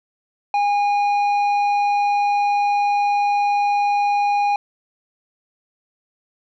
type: tone with tanh clipping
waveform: triangle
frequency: 817 Hz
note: G#5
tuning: 29 cents flat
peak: -17 dBFS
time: 0.54-4.56 s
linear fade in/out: 2 ms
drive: 12 dB
effects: none

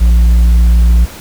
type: tone with tanh clipping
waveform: triangle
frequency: 58 Hz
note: A#1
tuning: 8 cents flat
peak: -5 dBFS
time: 0-1.06 s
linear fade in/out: 20 ms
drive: 9 dB
effects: pink hiss -31 dBFS RMS until 1.2 s

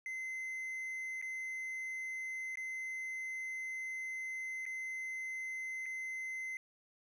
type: tone with dropouts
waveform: triangle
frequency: 2059 Hz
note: C7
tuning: 28 cents flat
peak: -37 dBFS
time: 0.06-6.57 s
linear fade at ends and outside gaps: 1 ms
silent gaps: 1.215-1.224 / 2.556-2.572 / 4.655-4.663 / 5.858-5.862 s
effects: none

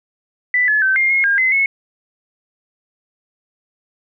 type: tone with pitch steps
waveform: sine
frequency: 1985 / 1713 / 1544 / 2118 / 2155 / 1614 / 2049 / 2190 Hz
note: B6 / A6 / G6 / C7 / C#7 / G#6 / C7 / C#7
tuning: +8 / -47 / -27 / +21 / -49 / -50 / -37 / -22 cents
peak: -12 dBFS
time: 0.54-1.66 s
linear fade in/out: 2 ms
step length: 140 ms
effects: none

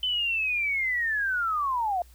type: linear sweep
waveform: sine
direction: down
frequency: 3056 to 683 Hz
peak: -24 dBFS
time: 0.03-2.02 s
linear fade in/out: 2 ms
effects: added 60 Hz sine -50 dBFS peak until 2.14 s + white hiss -60 dBFS RMS until 2.14 s

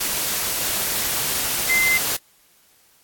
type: tone in noise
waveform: sine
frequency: 2071 Hz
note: C7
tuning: 18 cents flat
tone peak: -16 dBFS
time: 1.69-1.98 s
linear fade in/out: 10 ms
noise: white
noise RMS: -23 dBFS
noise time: 0-2.17 s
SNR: +4 dB
effects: white hiss -57 dBFS RMS until 3.03 s + AAC 64 kbps

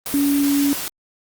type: tone in noise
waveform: sine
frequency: 283.6 Hz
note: C#4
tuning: 40 cents sharp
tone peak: -15 dBFS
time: 0.14-0.73 s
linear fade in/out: 0 ms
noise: white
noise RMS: -27 dBFS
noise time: 0.06-0.88 s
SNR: +9 dB
effects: Opus 32 kbps

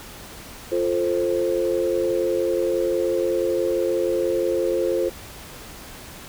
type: chord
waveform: sine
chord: F major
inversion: none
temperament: equal with one note detuned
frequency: 349.2 / 440 / 526 Hz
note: F4 / A4 / C5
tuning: 0 / 0 / +9 cents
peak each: -23 / -25 / -23 dBFS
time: 0.71-5.1 s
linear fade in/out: 20 ms
effects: pink hiss -40 dBFS RMS until 6.28 s

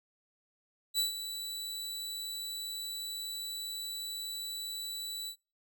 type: tone with ADSR envelope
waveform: sawtooth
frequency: 3951 Hz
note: B7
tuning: in tune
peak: -23 dBFS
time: 0.94-5.36 s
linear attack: 47 ms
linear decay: 130 ms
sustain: -11 dB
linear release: 80 ms
effects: noise-tail reverb RT60 0.3 s tail -24 dB re dry

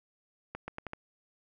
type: accelerating click train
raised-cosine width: 0.5 ms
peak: -23 dBFS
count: 5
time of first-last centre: 0.55-0.934 s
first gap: 130 ms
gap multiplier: 0.8
effects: none

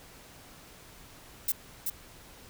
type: noise with echo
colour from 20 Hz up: violet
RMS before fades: -27 dBFS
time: 1.48-1.52 s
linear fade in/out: 5 ms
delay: 380 ms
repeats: 1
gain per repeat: -4 dB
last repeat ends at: 1.9 s
effects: pink hiss -52 dBFS RMS until 2.49 s

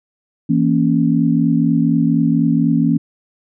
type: chord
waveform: sine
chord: A# diminished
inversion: second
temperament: equal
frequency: 164.81 / 233.1 / 277.2 Hz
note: E3 / A#3 / C#4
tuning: 0 / 0 / 0 cents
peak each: -16 dBFS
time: 0.49-2.98 s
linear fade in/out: 10 ms
effects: none

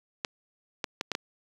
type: clicks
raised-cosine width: 0.2 ms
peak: -12 dBFS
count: 5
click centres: 0.248 / 0.842 / 1.011 / 1.117 / 1.151 s
effects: high-pass 60 Hz 12 dB/octave + 7-bit

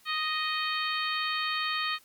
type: harmonic tone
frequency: 622.3 Hz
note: D#5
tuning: in tune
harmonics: 2 / 3 / 4 / 5 / 6 / 7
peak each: -32 / -34 / -35 / -36 / -37 / -37 dBFS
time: 0.05-1.99 s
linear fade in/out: 50 ms
effects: white hiss -60 dBFS RMS until 2.04 s + MP3 96 kbps

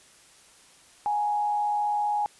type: tone with frequency modulation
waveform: sine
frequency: 832 Hz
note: G#5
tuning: 3 cents sharp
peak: -23 dBFS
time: 1.06-2.26 s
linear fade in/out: 0 ms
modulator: 95.3 Hz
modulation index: 0.33
effects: white hiss -55 dBFS RMS until 2.39 s + resampled to 24000 Hz

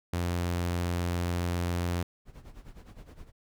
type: tone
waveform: sawtooth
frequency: 87.31 Hz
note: F2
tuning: in tune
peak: -24 dBFS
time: 0.13-2.03 s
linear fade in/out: 5 ms
type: noise with tremolo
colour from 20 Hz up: brown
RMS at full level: -44 dBFS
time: 2.25-3.32 s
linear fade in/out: 50 ms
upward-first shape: sine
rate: 9.7 Hz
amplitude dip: 80%
effects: none

